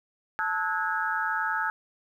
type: tone cluster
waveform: sine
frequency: 880 / 1294 / 1465 / 1644 Hz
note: A5 / E6 / F#6 / G#6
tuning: 0 / -32 / -18 / -18 cents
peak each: -31 dBFS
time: 0.39-1.7 s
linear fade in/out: 0 ms
effects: 10-bit